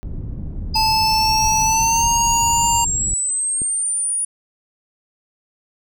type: low-pass noise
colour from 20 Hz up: pink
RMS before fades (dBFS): -27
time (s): 0.03-3.14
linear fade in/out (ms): 0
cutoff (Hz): 170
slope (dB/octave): 12
type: exponential sweep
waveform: sine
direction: up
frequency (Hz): 4950 to 9730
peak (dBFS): -18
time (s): 0.74-4.25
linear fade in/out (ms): 5
type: tone with pitch glide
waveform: square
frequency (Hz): 877 to 934.5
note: A5 to A#5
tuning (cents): -6 to +4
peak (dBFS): -17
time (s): 0.75-2.85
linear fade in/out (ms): 10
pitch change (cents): +110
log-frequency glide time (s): 1.64-2.08
type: click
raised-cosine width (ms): 3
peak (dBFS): -18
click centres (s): 3.618
effects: none